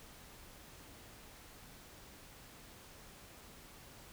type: silence
effects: pink hiss -56 dBFS RMS until 4.12 s